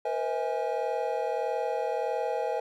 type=tone cluster; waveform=triangle; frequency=472.4 / 514 / 645 / 825 Hz; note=A#4 / C5 / E5 / G#5; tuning=+23 / -31 / -38 / -12 cents; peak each=-31 dBFS; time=0.05-2.6 s; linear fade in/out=5 ms; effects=none